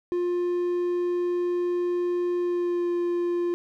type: tone with pitch glide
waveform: triangle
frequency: 352.9 to 348.8 Hz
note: F4 to F4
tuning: +18 to -2 cents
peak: -21 dBFS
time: 0.12-3.54 s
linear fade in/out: 0 ms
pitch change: -20 cents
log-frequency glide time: 2.38-2.9 s
effects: none